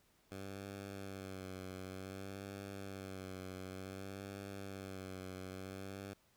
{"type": "tone with vibrato", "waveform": "10% pulse", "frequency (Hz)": 96.1, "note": "G2", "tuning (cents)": -34, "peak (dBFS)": -37, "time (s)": [0.31, 6.14], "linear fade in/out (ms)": 10, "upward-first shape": "sine", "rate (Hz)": 0.55, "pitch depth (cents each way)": 50, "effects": ["pink hiss -72 dBFS RMS until 6.36 s"]}